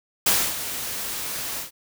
white noise with ADSR envelope, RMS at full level -18 dBFS, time 0.26-1.71 s, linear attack 6 ms, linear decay 270 ms, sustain -12 dB, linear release 120 ms, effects none

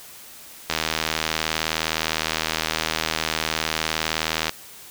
click train, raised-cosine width 0.2 ms, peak -4 dBFS, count 303, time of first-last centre 0.7-4.494 s, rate 79.6 Hz, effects white hiss -43 dBFS RMS until 4.9 s

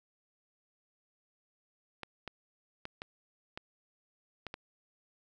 clicks, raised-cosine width 0.3 ms, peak -24 dBFS, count 7, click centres 2.033 / 2.277 / 2.854 / 3.019 / 3.575 / 4.467 / 4.541 s, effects none

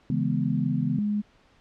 sine chord, C# minor seventh, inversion none, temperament equal with one note detuned, 138.59 / 163.2 / 207.7 / 246.9 Hz, C#3 / E3 / G#3 / B3, 0 / -17 / 0 / 0 cents, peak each -28 dBFS, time 0.1-0.99 s, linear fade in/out 2 ms
sine tone, 207.7 Hz, G#3, in tune, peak -23 dBFS, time 0.68-1.22 s, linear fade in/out 20 ms
effects pink hiss -60 dBFS RMS until 1.6 s + low-pass 4000 Hz 12 dB/octave

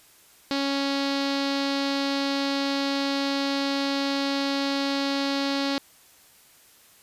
sawtooth tone with low-pass filter, 277.2 Hz, C#4, in tune, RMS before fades -26 dBFS, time 0.51-5.78 s, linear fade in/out 0 ms, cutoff 4400 Hz, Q 3.8, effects white hiss -55 dBFS RMS until 7.02 s + resampled to 32000 Hz

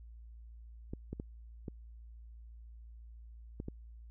clicks, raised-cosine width 3 ms, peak -27 dBFS, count 6, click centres 0.935 / 1.13 / 1.199 / 1.682 / 3.601 / 3.684 s, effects added 57 Hz sine -49 dBFS peak until 4.1 s

